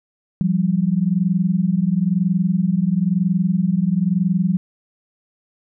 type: tone pair together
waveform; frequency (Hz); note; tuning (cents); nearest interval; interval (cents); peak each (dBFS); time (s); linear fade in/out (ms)
sine; 171.59 / 192.6; F3 / G3; -30 / -30; major second; 200; -18; 0.41-4.57; 0
effects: none